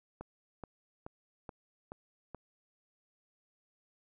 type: click train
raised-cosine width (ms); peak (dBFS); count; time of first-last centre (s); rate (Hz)
1; -29; 6; 0.21-2.347; 2.34
effects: none